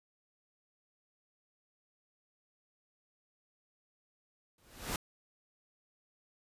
pink noise with exponential growth, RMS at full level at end -32 dBFS, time 4.58-4.96 s, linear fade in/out 2 ms, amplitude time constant 81 ms, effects resampled to 32000 Hz

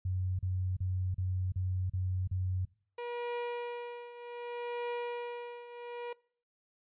sine tone bursts, 92.5 Hz, F#2, in tune, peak -30 dBFS, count 7, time 0.05-2.652 s, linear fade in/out 5 ms, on 340 ms, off 37 ms
30% pulse tone with tremolo, 480 Hz, B4, 49 cents flat, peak -31 dBFS, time 2.98-6.13 s, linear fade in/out 5 ms, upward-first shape triangle, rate 0.65 Hz, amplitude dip 80%
effects noise-tail reverb RT60 0.5 s tail -23 dB re dry + resampled to 8000 Hz

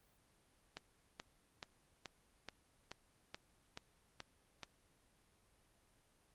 click train, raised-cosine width 0.2 ms, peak -28 dBFS, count 10, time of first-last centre 0.77-4.633 s, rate 2.33 Hz, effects pink hiss -73 dBFS RMS until 6.34 s + Opus 32 kbps

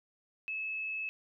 sine tone, 2597 Hz, E7, 26 cents flat, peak -34 dBFS, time 0.48-1.09 s, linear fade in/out 0 ms, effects none

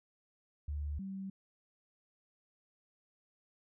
sine tone pair in turn, 73.42 / 193.09 Hz, D2 / G3, 0 / -26 cents, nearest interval octave + perfect fourth, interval 1674 cents, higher second, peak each -35 / -39 dBFS, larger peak first, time 0.68-0.99 / 0.99-1.3 s, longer neither, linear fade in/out 5 ms, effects none

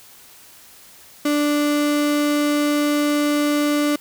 35% pulse tone, 293.7 Hz, D4, in tune, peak -15 dBFS, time 1.25-3.96 s, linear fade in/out 5 ms, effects white hiss -46 dBFS RMS until 4 s

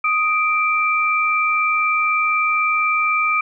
sine tone pair together, 1247 / 2349 Hz, D#6 / D7, +3 / 0 cents, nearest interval major seventh, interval 1097 cents, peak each -18 dBFS, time 0.04-3.41 s, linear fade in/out 5 ms, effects none

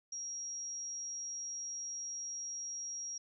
sine tone, 5650 Hz, F8, 19 cents sharp, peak -39 dBFS, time 0.12-3.18 s, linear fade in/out 5 ms, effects none

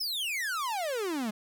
45% pulse exponential sweep, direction down, 5400 to 203.7 Hz, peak -30 dBFS, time 0-1.31 s, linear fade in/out 10 ms, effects none

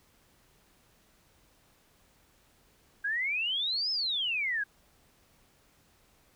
sine exponential two-way sweep, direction up then down, 1593 to 5280 to 1593 Hz, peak -28 dBFS, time 3.04-4.64 s, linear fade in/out 10 ms, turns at 3.91 s, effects pink hiss -65 dBFS RMS until 6.35 s

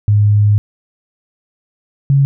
sine tone pair in turn, 103.9 / 138.76 Hz, G#2 / C#3, +1 / +2 cents, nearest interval perfect fourth, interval 501 cents, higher second, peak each -7 dBFS, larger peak neither, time 0.08-0.58 / 2.1-2.25 s, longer first, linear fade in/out 0 ms, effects none

